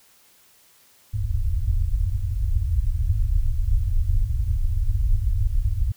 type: low-pass noise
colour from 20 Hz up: pink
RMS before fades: -21 dBFS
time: 1.13-5.92 s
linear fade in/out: 10 ms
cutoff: 110 Hz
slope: 96 dB/octave
effects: white hiss -56 dBFS RMS until 5.96 s